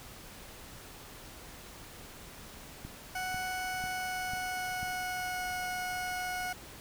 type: click train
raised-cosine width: 5 ms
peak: -30 dBFS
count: 5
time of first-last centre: 2.85-4.83 s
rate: 2.02 Hz
type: tone with pitch glide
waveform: 20% pulse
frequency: 740 to 730.7 Hz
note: F#5 to F#5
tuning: 0 to -22 cents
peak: -29 dBFS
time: 3.15-6.53 s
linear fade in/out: 5 ms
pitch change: -22 cents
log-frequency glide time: 3.75-5.58 s
effects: pink hiss -49 dBFS RMS until 6.8 s